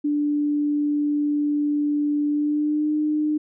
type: tone with pitch glide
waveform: sine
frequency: 293.7 to 303 Hz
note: D4 to D#4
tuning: 0 to -46 cents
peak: -19 dBFS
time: 0.04-3.38 s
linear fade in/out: 10 ms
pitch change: +54 cents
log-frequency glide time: 2.28-2.92 s
effects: none